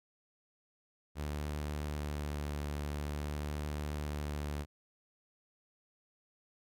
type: tone with vibrato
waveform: sawtooth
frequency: 73.8 Hz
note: D2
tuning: 9 cents sharp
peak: -32 dBFS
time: 1.15-4.66 s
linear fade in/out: 50 ms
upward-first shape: sine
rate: 0.48 Hz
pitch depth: 14 cents each way
effects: none